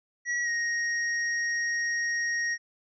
square tone with pitch glide, 1924 to 1873.6 Hz, B6 to A#6, -46 to +8 cents, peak -27 dBFS, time 0.25-2.58 s, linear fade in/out 50 ms, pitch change -46 cents, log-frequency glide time 0.43-0.49 s, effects resampled to 16000 Hz

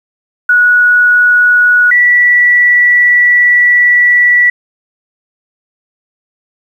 sine tone pair in turn, 1463 / 1952.9 Hz, F#6 / B6, -20 / -20 cents, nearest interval perfect fourth, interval 500 cents, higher second, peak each -4 dBFS, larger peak neither, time 0.49-1.91 / 1.91-4.5 s, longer second, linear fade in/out 5 ms, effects 7-bit

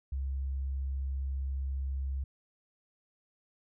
sine tone, 67.4 Hz, C#2, 48 cents flat, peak -31 dBFS, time 0.12-2.24 s, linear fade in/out 5 ms, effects none

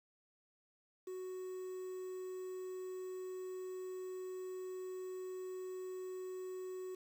triangle tone with quantisation, 370.5 Hz, F#4, 2 cents sharp, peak -40 dBFS, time 1.07-6.95 s, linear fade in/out 5 ms, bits 10, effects none

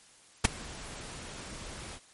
pink noise with ADSR envelope, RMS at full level -19 dBFS, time 0.44-2 s, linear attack 11 ms, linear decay 11 ms, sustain -24 dB, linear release 59 ms, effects white hiss -58 dBFS RMS until 2.13 s + MP3 48 kbps

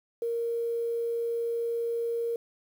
sine tone, 466.2 Hz, A#4, in tune, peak -27 dBFS, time 0.22-2.36 s, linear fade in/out 2 ms, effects 9-bit

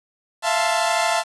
sawtooth chord, F major seventh, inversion third, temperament equal with one note detuned, 665.8 / 698.5 / 880 / 1046.5 Hz, E5 / F5 / A5 / C6, +17 / 0 / 0 / 0 cents, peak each -19 / -20 / -19 / -24 dBFS, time 0.42-1.24 s, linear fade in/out 50 ms, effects resampled to 24000 Hz + 7-bit

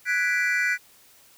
triangle chord, G# half-diminished seventh, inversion third, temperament equal, 1480 / 1661.2 / 1975.5 / 2349 Hz, F#6 / G#6 / B6 / D7, 0 / 0 / 0 / 0 cents, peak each -24 / -29 / -23 / -27 dBFS, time 0.05-0.78 s, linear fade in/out 50 ms, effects white hiss -55 dBFS RMS until 1.37 s

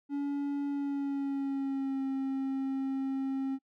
triangle tone with pitch glide, 283.8 to 268.6 Hz, C#4 to C4, +41 to +46 cents, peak -28 dBFS, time 0.09-3.59 s, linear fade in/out 50 ms, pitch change -95 cents, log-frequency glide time 0.68-2.04 s, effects noise-tail reverb RT60 0.1 s tail -25 dB re dry

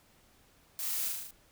blue noise with echo, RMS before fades -37 dBFS, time 0.79-1.08 s, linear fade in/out 0 ms, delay 38 ms, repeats 6, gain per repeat -2 dB, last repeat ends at 1.308 s, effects pink hiss -64 dBFS RMS until 1.51 s

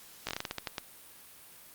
slowing click train, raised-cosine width 0.2 ms, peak -16 dBFS, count 11, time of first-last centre 0.27-0.782 s, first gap 17 ms, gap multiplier 1.23, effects white hiss -53 dBFS RMS until 1.74 s + Opus 48 kbps

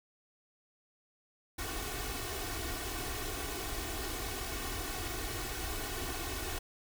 pink noise with comb filter, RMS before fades -38 dBFS, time 1.58-6.59 s, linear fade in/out 10 ms, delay 2.7 ms, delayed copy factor +0.85, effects none

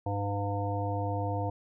harmonic tone, 100.8 Hz, G2, 49 cents sharp, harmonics 1 / 3 / 5 / 7 / 9, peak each -31 / -38 / -37 / -36 / -38 dBFS, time 0.06-1.5 s, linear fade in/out 5 ms, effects none

